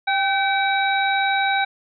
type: harmonic tone with a mistuned harmonic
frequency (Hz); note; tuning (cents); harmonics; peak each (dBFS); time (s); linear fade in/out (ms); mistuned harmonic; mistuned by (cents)
767; G5; -38; 1 / 2 / 3 / 5; -20 / -23 / -25 / -27; 0.07-1.65; 10; 1; +49
effects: none